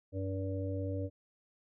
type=harmonic tone; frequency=96 Hz; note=G2; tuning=36 cents flat; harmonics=1 / 3 / 5 / 6; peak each=-35 / -40 / -42 / -43 dBFS; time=0.12-1.1 s; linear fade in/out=50 ms; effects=none